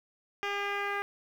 10% pulse tone with low-pass filter sweep, 403.7 Hz, G#4, 49 cents flat, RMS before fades -33 dBFS, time 0.43-1.02 s, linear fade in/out 0 ms, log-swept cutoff 3300 to 1900 Hz, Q 1.5, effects 9-bit

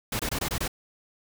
pink noise bursts, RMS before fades -29 dBFS, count 6, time 0.12-0.679 s, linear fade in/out 5 ms, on 74 ms, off 23 ms, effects none

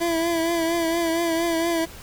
25% pulse tone with vibrato, 333.6 Hz, E4, 21 cents sharp, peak -17 dBFS, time 0-1.86 s, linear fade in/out 20 ms, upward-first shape triangle, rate 4.3 Hz, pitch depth 51 cents each way, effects pink hiss -42 dBFS RMS until 2.02 s

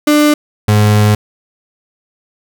35% pulse tone pair in turn, 297.7 / 105.25 Hz, D4 / G#2, +24 / +24 cents, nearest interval octave + tritone, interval 1800 cents, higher first, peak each -5 dBFS, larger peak neither, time 0.07-0.34 / 0.68-1.15 s, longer second, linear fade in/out 5 ms, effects none

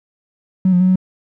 triangle tone with pitch steps, 186.6 / 178.6 / 184.6 / 185.7 Hz, F#3 / F3 / F#3 / F#3, +15 / +39 / -4 / +7 cents, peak -6 dBFS, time 0.65-0.958 s, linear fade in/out 5 ms, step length 77 ms, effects tanh soft clip ceiling -7 dBFS

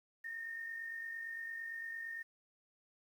sine tone with amplitude modulation, 1831 Hz, A#6, 32 cents flat, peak -39 dBFS, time 0.24-2.23 s, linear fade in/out 10 ms, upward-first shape sine, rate 48.8 Hz, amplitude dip 45%, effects 11-bit

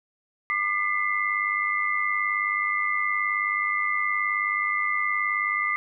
sine tone cluster, 1200 / 2007 / 2106 Hz, D6 / B6 / C7, +37 / +27 / +11 cents, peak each -27 dBFS, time 0.5-5.76 s, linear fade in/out 0 ms, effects none

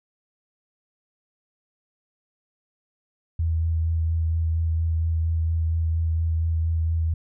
sine tone with vibrato, 81.6 Hz, E2, 17 cents flat, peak -20 dBFS, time 3.39-7.14 s, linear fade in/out 5 ms, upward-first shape sine, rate 4.3 Hz, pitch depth 16 cents each way, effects none

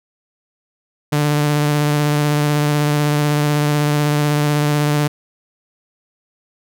sawtooth tone with vibrato, 147.9 Hz, D3, 13 cents sharp, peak -10 dBFS, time 1.12-5.08 s, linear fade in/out 10 ms, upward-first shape sine, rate 16 Hz, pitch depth 18 cents each way, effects none

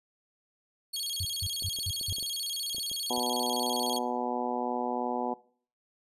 sawtooth tone with vibrato, 3800 Hz, A#7, 33 cents sharp, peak -29 dBFS, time 0.93-3.99 s, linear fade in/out 10 ms, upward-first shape square, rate 15 Hz, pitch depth 260 cents each way
sine tone bursts, 92.5 Hz, F#2, in tune, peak -31 dBFS, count 5, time 1.2-2.13 s, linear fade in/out 5 ms, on 50 ms, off 170 ms
clicks, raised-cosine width 2 ms, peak -34 dBFS, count 10, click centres 1.623 / 1.788 / 2.012 / 2.125 / 2.184 / 2.227 / 2.747 / 2.783 / 2.915 / 3.179 s
harmonic tone, 122.9 Hz, B2, 8 cents flat, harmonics 2 / 3 / 4 / 5 / 6 / 7 / 8, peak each -35 / -37 / -37 / -40 / -34 / -36 / -40 dBFS, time 3.1-5.34 s, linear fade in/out 5 ms
effects noise-tail reverb RT60 0.5 s tail -21 dB re dry + resampled to 32000 Hz

